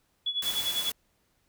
sine tone with tremolo, 3397 Hz, G#7, 38 cents sharp, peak -25 dBFS, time 0.26-0.9 s, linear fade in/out 5 ms, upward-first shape sine, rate 10 Hz, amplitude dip 80%
white noise, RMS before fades -35 dBFS, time 0.42-0.92 s, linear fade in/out 5 ms
effects pink hiss -71 dBFS RMS until 1.48 s

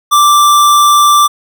square tone, 1174.7 Hz, D6, in tune, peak -5 dBFS, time 0.11-1.28 s, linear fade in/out 20 ms, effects none

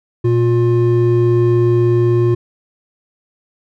triangle tone pair together, 118.3 / 354.5 Hz, A#2 / F4, +26 / +26 cents, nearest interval octave + perfect fifth, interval 1900 cents, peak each -11 dBFS, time 0.24-2.35 s, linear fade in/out 10 ms, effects none

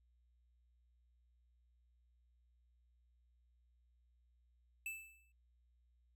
square tone with exponential decay, 2637 Hz, E7, in tune, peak -40 dBFS, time 4.86-5.32 s, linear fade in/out 2 ms, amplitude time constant 100 ms, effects added 60 Hz sine -70 dBFS peak until 6.15 s

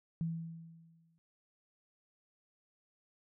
sine tone with exponential decay, 164.81 Hz, E3, in tune, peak -31 dBFS, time 0.21-1.18 s, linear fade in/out 0 ms, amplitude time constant 210 ms, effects none

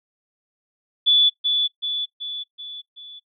sine tone with echo, 3455 Hz, A7, 32 cents flat, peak -12 dBFS, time 1.06-1.3 s, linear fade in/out 20 ms, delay 380 ms, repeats 5, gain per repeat -5 dB, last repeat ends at 3.2 s, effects noise-tail reverb RT60 0.1 s tail -18 dB re dry

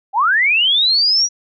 sine linear sweep, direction up, 740 to 5840 Hz, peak -11 dBFS, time 0.13-1.29 s, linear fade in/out 50 ms, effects none

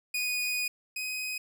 sawtooth tone pair in turn, 2476 / 2511 Hz, D#7 / D#7, -9 / +15 cents, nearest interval unison, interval 24 cents, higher second, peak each -25 / -29 dBFS, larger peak first, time 0.14-0.68 / 0.96-1.38 s, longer first, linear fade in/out 5 ms, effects none

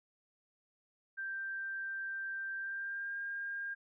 sine tone with pitch glide, 1574 to 1608.9 Hz, G6 to G6, +7 to +45 cents, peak -37 dBFS, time 1.17-3.75 s, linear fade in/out 20 ms, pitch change +38 cents, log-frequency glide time 2.56-3.17 s, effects none

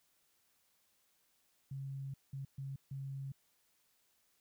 sine tone bursts at uneven times, 136.4 Hz, C#3, 28 cents flat, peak -40 dBFS, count 4, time 1.71-2.14 / 2.33-2.45 / 2.58-2.76 / 2.91-3.32 s, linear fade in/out 5 ms, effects white hiss -75 dBFS RMS until 4.4 s

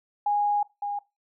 sine tone pair in turn, 824 / 816.4 Hz, G#5 / G#5, -14 / -30 cents, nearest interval unison, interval 16 cents, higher first, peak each -21 / -27 dBFS, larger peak first, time 0.26-0.63 / 0.82-0.99 s, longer first, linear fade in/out 5 ms, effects noise-tail reverb RT60 0.2 s tail -19 dB re dry

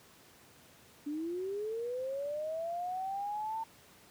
sine linear sweep, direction up, 285.6 to 907 Hz, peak -34 dBFS, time 1.06-3.64 s, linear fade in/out 10 ms, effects pink hiss -59 dBFS RMS until 4.1 s + high-pass 100 Hz 12 dB/octave

